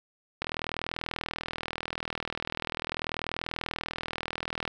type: click train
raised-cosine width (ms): 0.3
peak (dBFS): -15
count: 173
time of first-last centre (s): 0.42-4.677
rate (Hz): 40.4
effects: none